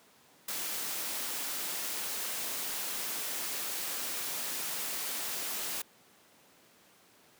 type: noise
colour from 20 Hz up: white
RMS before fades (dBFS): -36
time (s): 0.48-5.82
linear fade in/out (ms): 5
effects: pink hiss -61 dBFS RMS until 7.39 s + high-pass 200 Hz 12 dB/octave